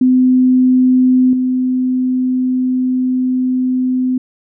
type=tone with level steps; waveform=sine; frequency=255 Hz; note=C4; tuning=44 cents flat; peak=-7 / -12 dBFS; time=0.01-4.18 s; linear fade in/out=5 ms; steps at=1.33 s; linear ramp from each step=2 ms; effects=none